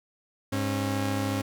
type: tone pair together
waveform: sawtooth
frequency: 101.81 / 271.8 Hz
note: G#2 / C#4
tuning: -34 / -34 cents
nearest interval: octave + perfect fourth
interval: 1700 cents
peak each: -25 dBFS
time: 0.52-1.42 s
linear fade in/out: 10 ms
effects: none